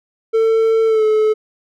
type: tone with pitch glide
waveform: triangle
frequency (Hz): 447.8 to 431.8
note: A4 to A4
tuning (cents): +30 to -33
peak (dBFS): -9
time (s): 0.33-1.34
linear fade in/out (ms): 20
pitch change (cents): -63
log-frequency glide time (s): 0.86-1.04
effects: none